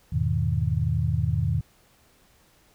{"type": "chord", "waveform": "sine", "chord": "E major seventh", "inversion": "none", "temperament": "equal", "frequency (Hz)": [82.41, 103.83, 123.47, 155.56], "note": ["E2", "G#2", "B2", "D#3"], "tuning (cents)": [0, 0, 0, 0], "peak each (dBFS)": -27, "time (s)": [0.12, 1.61], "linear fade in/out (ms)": 10, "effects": ["pink hiss -60 dBFS RMS until 2.74 s"]}